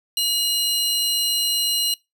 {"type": "tone pair together", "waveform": "sawtooth", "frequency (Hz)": [2875, 4077], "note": ["F7", "C8"], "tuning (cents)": [50, -46], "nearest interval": "tritone", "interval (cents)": 604, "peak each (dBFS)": -19, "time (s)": [0.17, 1.94], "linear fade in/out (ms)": 2, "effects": ["noise-tail reverb RT60 0.2 s tail -23 dB re dry"]}